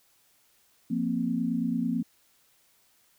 sine chord, F suspended fourth, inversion none, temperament just, 174.61 / 232.8 / 261.9 Hz, F3 / Bb3 / C4, 0 / -2 / +2 cents, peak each -32 / -28 / -30 dBFS, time 0.9-2.03 s, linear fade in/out 10 ms, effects white hiss -65 dBFS RMS until 3.18 s

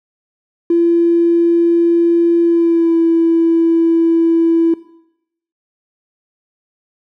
triangle tone with pitch glide, 339.4 to 331.6 Hz, F4 to E4, -49 to +10 cents, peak -5 dBFS, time 0.7-4.74 s, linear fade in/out 5 ms, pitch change -41 cents, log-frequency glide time 2.42-2.97 s, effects noise-tail reverb RT60 0.8 s tail -22 dB re dry + tanh soft clip ceiling -7 dBFS

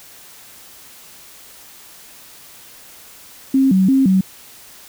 sine tone with vibrato, 225.1 Hz, A3, 40 cents sharp, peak -10 dBFS, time 3.54-4.21 s, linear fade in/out 5 ms, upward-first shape square, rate 2.9 Hz, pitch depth 300 cents each way, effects white hiss -42 dBFS RMS until 4.88 s

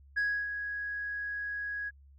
sine tone with ADSR envelope, 1661.2 Hz, G#6, in tune, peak -24 dBFS, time 0.16-1.91 s, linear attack 19 ms, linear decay 290 ms, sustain -9 dB, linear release 31 ms, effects tanh soft clip ceiling -25 dBFS + added 69 Hz sine -54 dBFS peak until 2.18 s

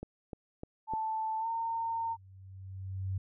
click train, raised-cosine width 2 ms, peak -27 dBFS, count 4, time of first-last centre 0.03-0.936 s, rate 3.31 Hz
sine tone with pitch glide, 880 to 913.1 Hz, A5 to A#5, 0 to -36 cents, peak -31 dBFS, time 0.87-2.17 s, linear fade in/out 50 ms, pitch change +64 cents, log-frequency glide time 1.39-1.47 s
sine tone with exponential growth, 95.2 Hz, F#2, 50 cents sharp, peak -30 dBFS, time 1.52-3.18 s, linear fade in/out 5 ms, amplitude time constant 360 ms
effects none

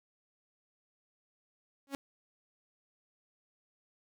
sawtooth tone with exponential growth, 276.2 Hz, C#4, 6 cents flat, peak -27 dBFS, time 1.87-1.95 s, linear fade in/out 0 ms, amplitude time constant 16 ms, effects none

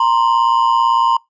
triangle ring-modulated tone, 987.8 Hz, B5, in tune, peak -6 dBFS, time 0-1.17 s, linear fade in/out 5 ms, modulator 59 Hz, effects noise-tail reverb RT60 0.2 s tail -25 dB re dry + resampled to 16000 Hz

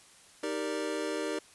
square chord, Eb major seventh, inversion none, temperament equal, 311.1 / 392 / 466.2 / 587.3 Hz, Eb4 / G4 / Bb4 / D5, 0 / 0 / 0 / 0 cents, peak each -37 / -38 / -38 / -39 dBFS, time 0.43-1.39 s, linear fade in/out 5 ms, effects white hiss -57 dBFS RMS until 1.54 s + resampled to 24000 Hz

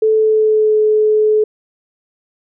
sine tone with pitch glide, 437 to 428.7 Hz, A4 to A4, -12 to -45 cents, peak -9 dBFS, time 0.02-1.44 s, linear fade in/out 5 ms, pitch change -33 cents, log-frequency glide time 0.13-0.78 s, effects none

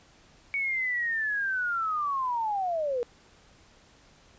sine linear sweep, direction down, 2246 to 466.2 Hz, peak -26 dBFS, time 0.54-3.03 s, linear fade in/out 0 ms, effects pink hiss -58 dBFS RMS until 4.38 s + resampled to 16000 Hz

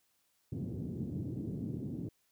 pink band-pass noise, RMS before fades -39 dBFS, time 0.52-2.09 s, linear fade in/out 5 ms, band 100 to 320 Hz, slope 24 dB/octave, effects white hiss -75 dBFS RMS until 2.31 s

